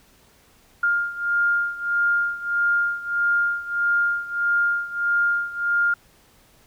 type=beating tone pair; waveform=sine; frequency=1406 / 1407.6 Hz; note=F6 / F6; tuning=+11 / +13 cents; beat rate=1.6 Hz; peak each=-21 / -24 dBFS; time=0.83-5.94 s; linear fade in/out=5 ms; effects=pink hiss -56 dBFS RMS until 6.66 s